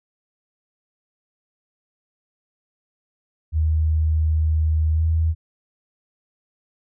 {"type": "tone with pitch glide", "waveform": "sine", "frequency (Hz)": [78.5, 80.71], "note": ["D#2", "E2"], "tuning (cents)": [16, -36], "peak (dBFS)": -16, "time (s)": [3.52, 5.35], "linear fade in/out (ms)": 50, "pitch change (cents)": 48, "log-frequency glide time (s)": [4.93, 5.03], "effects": []}